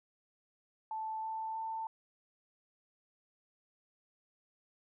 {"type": "tone with pitch steps", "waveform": "sine", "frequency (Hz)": [878, 884.6, 891.3], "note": ["A5", "A5", "A5"], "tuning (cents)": [-4, 9, 22], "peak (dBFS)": -36, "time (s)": [0.91, 1.87], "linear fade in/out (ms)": 2, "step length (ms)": 320, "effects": []}